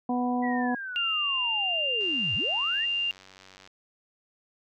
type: harmonic tone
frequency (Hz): 246.9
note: B3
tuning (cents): 0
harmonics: 1 / 2 / 3 / 4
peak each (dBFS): -26 / -36 / -30 / -36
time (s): 0.09-0.75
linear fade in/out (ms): 5
type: linear two-way sweep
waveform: sine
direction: down then up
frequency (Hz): 1975.5 to 82.41 to 1975.5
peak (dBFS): -33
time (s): 0.42-2.86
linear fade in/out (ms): 20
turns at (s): 2.35
type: tone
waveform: sine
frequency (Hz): 2794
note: F7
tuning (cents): 0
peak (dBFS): -25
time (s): 0.96-3.11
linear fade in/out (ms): 0
type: click train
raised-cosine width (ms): 0.2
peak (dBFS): -32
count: 159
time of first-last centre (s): 2.01-3.675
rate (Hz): 94.9
effects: none